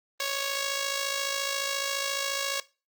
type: tone with amplitude modulation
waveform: 5% pulse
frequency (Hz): 554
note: C#5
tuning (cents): -1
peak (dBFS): -14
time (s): 0.2-2.6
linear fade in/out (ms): 2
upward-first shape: sine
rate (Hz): 54.4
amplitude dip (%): 50
effects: noise-tail reverb RT60 0.3 s tail -19 dB re dry + Opus 32 kbps